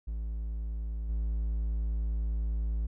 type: tone with level steps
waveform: triangle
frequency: 55 Hz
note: A1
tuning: in tune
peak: -30 / -26 dBFS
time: 0.07-2.87 s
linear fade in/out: 10 ms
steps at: 1.09 s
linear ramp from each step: 5 ms
effects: none